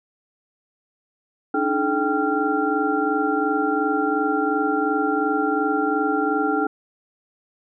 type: tone cluster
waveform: sine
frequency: 288.3 / 311.1 / 427.4 / 783 / 1382 Hz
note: D4 / D#4 / G#4 / G5 / F6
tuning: -32 / 0 / +50 / -2 / -19 cents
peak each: -25 dBFS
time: 1.54-6.67 s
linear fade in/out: 5 ms
effects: none